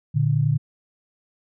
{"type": "tone pair together", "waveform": "sine", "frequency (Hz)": [116.54, 147.21], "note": ["A#2", "D3"], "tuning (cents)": [0, 4], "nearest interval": "major third", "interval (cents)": 404, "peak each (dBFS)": [-21, -19], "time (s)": [0.14, 0.58], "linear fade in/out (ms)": 20, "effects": []}